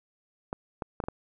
clicks, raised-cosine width 1 ms, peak -18 dBFS, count 5, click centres 0.529 / 0.822 / 1.002 / 1.039 / 1.085 s, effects none

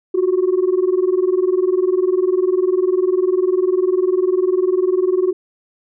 sine tone pair together, 358.2 / 378.2 Hz, F4 / F#4, +44 / +38 cents, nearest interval minor second, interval 94 cents, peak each -15 dBFS, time 0.14-5.33 s, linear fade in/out 10 ms, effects tanh soft clip ceiling -9 dBFS

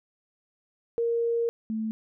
sine tone pair in turn, 466.2 / 220 Hz, A#4 / A3, 0 / 0 cents, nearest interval octave + minor second, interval 1300 cents, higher first, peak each -23 / -27 dBFS, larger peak first, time 0.98-1.49 / 1.7-1.91 s, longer first, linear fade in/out 0 ms, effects none

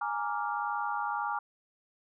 sine chord, Bb dominant seventh, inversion third, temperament equal with one note detuned, 830.6 / 932.3 / 1169.9 / 1396.9 Hz, Ab5 / Bb5 / D6 / F6, 0 / 0 / -7 / 0 cents, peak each -34 / -36 / -36 / -37 dBFS, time 0.01-1.39 s, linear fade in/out 5 ms, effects none

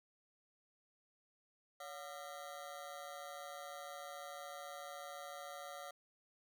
25% pulse ring-modulated tone, 644 Hz, E5, 41 cents flat, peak -40 dBFS, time 1.8-5.91 s, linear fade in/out 5 ms, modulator 76.9 Hz, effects none

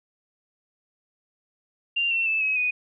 sine tone with pitch steps, 2783 / 2705 / 2630 / 2556 / 2485 Hz, F7 / E7 / E7 / D#7 / D#7, -7 / +44 / -5 / +46 / -3 cents, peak -21 dBFS, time 1.96-2.71 s, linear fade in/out 10 ms, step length 150 ms, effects none

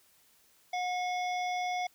harmonic tone with a mistuned harmonic, 724 Hz, F#5, 38 cents flat, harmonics 1 / 3 / 5 / 7 / 8, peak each -31 / -38 / -45 / -50 / -50 dBFS, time 0.73-1.87 s, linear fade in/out 5 ms, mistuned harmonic 5, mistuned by -90 cents, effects white hiss -65 dBFS RMS until 1.94 s

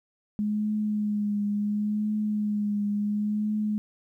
sine tone with vibrato, 208.9 Hz, G#3, 10 cents sharp, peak -24 dBFS, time 0.39-3.78 s, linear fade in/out 0 ms, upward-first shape triangle, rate 0.71 Hz, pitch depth 34 cents each way, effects 11-bit

